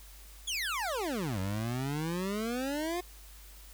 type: exponential two-way sweep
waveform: 25% pulse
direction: down then up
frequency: 3520 to 92.2 to 363.1 Hz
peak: -28 dBFS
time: 0.47-3.01 s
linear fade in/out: 10 ms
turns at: 1.39 s
effects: added 50 Hz sine -50 dBFS peak until 3.73 s + white hiss -55 dBFS RMS until 3.73 s

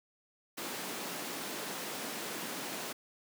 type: high-pass noise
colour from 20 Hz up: pink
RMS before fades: -40 dBFS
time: 0.57-2.93 s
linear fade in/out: 10 ms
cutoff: 200 Hz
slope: 24 dB/octave
effects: none

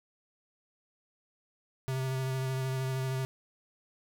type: tone with vibrato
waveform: square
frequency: 131.5 Hz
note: C3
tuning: 9 cents sharp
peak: -31 dBFS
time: 1.88-3.25 s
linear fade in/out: 0 ms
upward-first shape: sine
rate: 13 Hz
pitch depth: 17 cents each way
effects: none

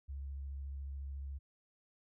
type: tone with vibrato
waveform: sine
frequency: 69 Hz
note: C#2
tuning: 7 cents flat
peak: -40 dBFS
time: 0.08-1.39 s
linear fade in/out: 20 ms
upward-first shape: square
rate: 14 Hz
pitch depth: 16 cents each way
effects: none

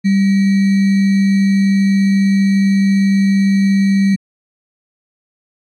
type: tone with sample-and-hold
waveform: sine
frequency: 196 Hz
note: G3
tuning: in tune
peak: -9 dBFS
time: 0.04-4.16 s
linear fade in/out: 20 ms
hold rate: 2100 Hz
effects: low-pass 5000 Hz 12 dB/octave + AAC 48 kbps

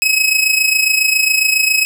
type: tone with amplitude modulation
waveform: sawtooth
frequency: 2557 Hz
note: D#7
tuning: 47 cents sharp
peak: -5 dBFS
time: 0.02-1.85 s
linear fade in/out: 0 ms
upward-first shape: sine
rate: 27.3 Hz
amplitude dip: 65%
effects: none

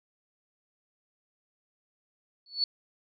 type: tone with exponential growth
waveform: sine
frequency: 4435 Hz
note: C#8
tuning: in tune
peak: -20 dBFS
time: 2.46-2.64 s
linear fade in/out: 2 ms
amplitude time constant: 39 ms
effects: none

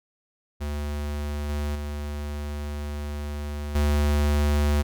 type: tone with level steps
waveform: square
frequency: 73.42 Hz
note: D2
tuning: in tune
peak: -28 / -26 / -30 / -20 dBFS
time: 0.6-4.83 s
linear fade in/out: 20 ms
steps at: 1.49 / 1.75 / 3.75 s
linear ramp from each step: 5 ms
effects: none

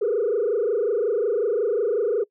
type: tone with frequency modulation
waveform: sine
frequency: 443 Hz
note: A4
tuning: 12 cents sharp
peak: -18 dBFS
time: 0.01-2.24 s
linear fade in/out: 10 ms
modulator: 25.5 Hz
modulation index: 1.9
effects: noise-tail reverb RT60 0.1 s tail -24 dB re dry + tanh soft clip ceiling -16 dBFS

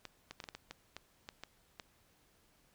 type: clicks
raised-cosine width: 0.2 ms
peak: -27 dBFS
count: 11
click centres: 0.053 / 0.31 / 0.402 / 0.44 / 0.488 / 0.55 / 0.71 / 0.966 / 1.289 / 1.436 / 1.798 s
effects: pink hiss -70 dBFS RMS until 2.74 s

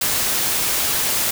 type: noise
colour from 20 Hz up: white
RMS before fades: -20 dBFS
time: 0.01-1.31 s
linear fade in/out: 5 ms
effects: none

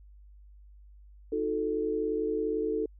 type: chord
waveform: sine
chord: D# diminished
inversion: none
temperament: equal with one note detuned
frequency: 311.1 / 362.4 / 440 Hz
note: D#4 / F#4 / A4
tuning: 0 / -36 / 0 cents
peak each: -33 / -35 / -29 dBFS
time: 1.32-2.86 s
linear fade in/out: 5 ms
effects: added 50 Hz sine -50 dBFS peak until 2.99 s

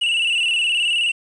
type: tone with vibrato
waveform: triangle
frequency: 2794 Hz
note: F7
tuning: in tune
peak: -15 dBFS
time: 0.01-1.12 s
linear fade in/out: 10 ms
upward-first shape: square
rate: 19 Hz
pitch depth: 60 cents each way
effects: resampled to 24000 Hz + 8-bit

